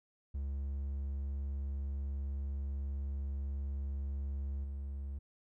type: tone with level steps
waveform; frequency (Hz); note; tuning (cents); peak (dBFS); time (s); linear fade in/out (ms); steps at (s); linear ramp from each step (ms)
triangle; 69.3; C#2; 0; -33 / -36; 0.34-5.19; 10; 4.64; 2
effects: none